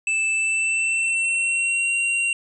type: tone with pitch glide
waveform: square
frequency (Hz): 2637 to 2755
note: E7 to F7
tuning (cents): 0 to -24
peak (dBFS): -20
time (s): 0.07-2.33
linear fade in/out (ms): 2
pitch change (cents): +76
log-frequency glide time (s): 0.32-1.94
effects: resampled to 22050 Hz